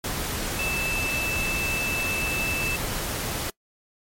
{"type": "tone in noise", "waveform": "sine", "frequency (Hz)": 2637, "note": "E7", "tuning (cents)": 0, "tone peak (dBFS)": -26, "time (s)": [0.59, 2.76], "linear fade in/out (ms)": 2, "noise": "pink", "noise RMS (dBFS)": -29, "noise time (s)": [0.04, 3.5], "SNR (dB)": 0, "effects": ["noise-tail reverb RT60 0.1 s tail -24 dB re dry", "MP3 64 kbps"]}